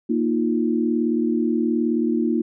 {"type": "chord", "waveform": "sine", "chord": "Bb suspended fourth", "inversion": "none", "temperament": "just", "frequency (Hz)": [233.1, 310.8, 349.6], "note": ["Bb3", "Eb4", "F4"], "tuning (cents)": [0, -2, 2], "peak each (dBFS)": [-21, -23, -24], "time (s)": [0.09, 2.42], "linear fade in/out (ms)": 10, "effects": []}